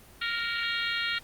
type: harmonic tone with a mistuned harmonic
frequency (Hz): 466.2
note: A#4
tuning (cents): 0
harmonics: 3 / 4 / 5 / 6 / 7 / 8 / 9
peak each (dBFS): -33 / -34 / -35 / -36 / -36 / -37 / -38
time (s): 0.21-1.19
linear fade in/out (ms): 10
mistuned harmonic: 5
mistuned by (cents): -28
effects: pink hiss -53 dBFS RMS until 1.23 s + Opus 24 kbps